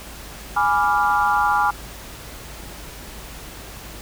sine chord, G# diminished seventh, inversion none, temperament equal, 830.6 / 987.8 / 1174.7 / 1396.9 Hz, G#5 / B5 / D6 / F6, 0 / 0 / 0 / 0 cents, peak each -19 / -23 / -22 / -22 dBFS, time 0.56-1.71 s, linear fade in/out 10 ms, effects added 53 Hz sine -41 dBFS peak until 4.01 s + pink hiss -38 dBFS RMS until 4.01 s

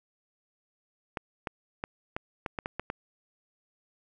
clicks, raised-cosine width 0.5 ms, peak -17 dBFS, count 9, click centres 1.172 / 1.472 / 1.839 / 2.165 / 2.462 / 2.588 / 2.659 / 2.796 / 2.901 s, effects none

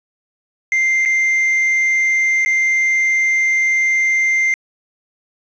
triangle tone with dropouts, 2093 Hz, C7, in tune, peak -11 dBFS, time 0.72-4.54 s, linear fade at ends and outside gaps 1 ms, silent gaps 1.052-1.058 / 2.449-2.46 s, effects resampled to 16000 Hz + 7-bit

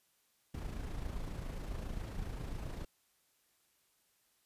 brown noise with amplitude modulation, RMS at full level -39 dBFS, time 0.54-2.85 s, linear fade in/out 5 ms, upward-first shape sine, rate 27.4 Hz, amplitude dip 45%, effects white hiss -74 dBFS RMS until 4.45 s + resampled to 32000 Hz

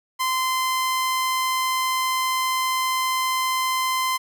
sawtooth tone, 1035 Hz, C6, 19 cents flat, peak -17 dBFS, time 0.19-4.18 s, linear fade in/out 20 ms, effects none

